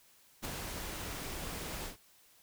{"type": "noise with ADSR envelope", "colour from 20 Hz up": "pink", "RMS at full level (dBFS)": -36, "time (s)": [0.42, 1.97], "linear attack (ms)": 32, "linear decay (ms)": 5, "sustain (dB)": -5, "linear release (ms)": 120, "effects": ["white hiss -64 dBFS RMS until 2.42 s"]}